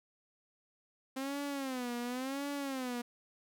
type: tone with vibrato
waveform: sawtooth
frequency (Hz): 261.6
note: C4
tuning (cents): 0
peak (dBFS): -32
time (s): 1.16-3.02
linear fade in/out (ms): 10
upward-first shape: sine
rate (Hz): 0.93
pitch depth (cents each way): 150
effects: none

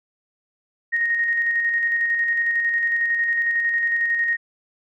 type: tone with tremolo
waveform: sine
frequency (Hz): 1864.7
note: A#6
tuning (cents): 0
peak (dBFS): -17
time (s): 0.92-4.37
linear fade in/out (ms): 20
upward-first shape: square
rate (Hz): 11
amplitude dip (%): 30
effects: none

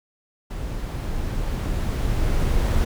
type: noise with level ramp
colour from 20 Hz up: brown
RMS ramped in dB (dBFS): -29 to -19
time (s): 0.5-2.85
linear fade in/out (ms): 10
effects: none

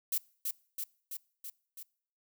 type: noise with echo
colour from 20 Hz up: violet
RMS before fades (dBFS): -31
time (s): 0.12-0.18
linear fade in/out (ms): 5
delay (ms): 330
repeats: 5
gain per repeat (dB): -3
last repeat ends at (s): 1.83
effects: noise-tail reverb RT60 0.6 s tail -25 dB re dry

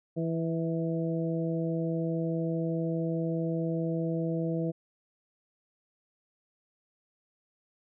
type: harmonic tone with a mistuned harmonic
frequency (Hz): 164.81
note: E3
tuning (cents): 0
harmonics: 1 / 2 / 3 / 4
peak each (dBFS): -30 / -33 / -35 / -39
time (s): 0.16-4.72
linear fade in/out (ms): 20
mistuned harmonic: 4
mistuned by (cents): -18
effects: none

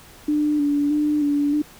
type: tone with vibrato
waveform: sine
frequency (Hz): 293.7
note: D4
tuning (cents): 0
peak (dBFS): -17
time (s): 0.28-1.62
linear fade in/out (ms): 5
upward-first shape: square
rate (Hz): 1.6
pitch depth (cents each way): 29
effects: pink hiss -46 dBFS RMS until 1.79 s

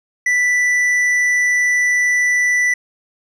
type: tone with tanh clipping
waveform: triangle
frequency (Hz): 1975.5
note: B6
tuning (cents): 0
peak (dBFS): -14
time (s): 0.26-2.74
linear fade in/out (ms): 5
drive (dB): 11
effects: none

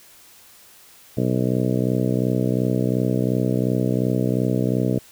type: harmonic tone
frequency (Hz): 62.8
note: B1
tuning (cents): +30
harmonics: 2 / 3 / 4 / 5 / 6 / 7 / 8 / 9 / 10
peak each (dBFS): -23 / -24 / -25 / -27 / -32 / -28 / -31 / -34 / -34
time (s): 1.17-4.99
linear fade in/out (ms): 5
effects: white hiss -49 dBFS RMS until 5.11 s

